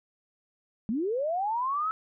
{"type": "linear sweep", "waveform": "sine", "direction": "up", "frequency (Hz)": [200.2, 1318.5], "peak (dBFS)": -26, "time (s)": [0.89, 1.91], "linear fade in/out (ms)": 0, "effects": []}